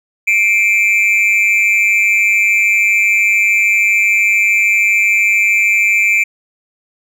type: tone with amplitude modulation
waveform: triangle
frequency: 2349 Hz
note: D7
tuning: in tune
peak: -4 dBFS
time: 0.27-6.24 s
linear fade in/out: 10 ms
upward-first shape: sine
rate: 205 Hz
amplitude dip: 80%
effects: none